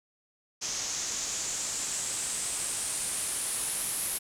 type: noise with low-pass filter sweep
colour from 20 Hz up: white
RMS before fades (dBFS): -33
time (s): 0.61-4.19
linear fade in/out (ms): 20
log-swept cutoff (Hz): 6200 to 11000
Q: 4.2
effects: none